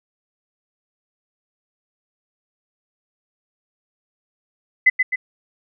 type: tone with echo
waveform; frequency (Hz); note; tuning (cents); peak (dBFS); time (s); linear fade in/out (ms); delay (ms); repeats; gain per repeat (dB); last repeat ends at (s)
sine; 2018; B6; +37; -8; 4.86-4.9; 10; 130; 2; -5; 5.16
effects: none